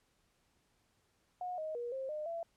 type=tone with pitch steps; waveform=sine; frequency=724 / 626 / 478.5 / 531 / 608 / 672 Hz; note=F#5 / D#5 / A#4 / C5 / D#5 / E5; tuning=-38 / +10 / +45 / +25 / -40 / +33 cents; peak=-37 dBFS; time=1.41-2.43 s; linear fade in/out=2 ms; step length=170 ms; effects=pink hiss -75 dBFS RMS until 2.56 s + low-pass 11000 Hz 12 dB/octave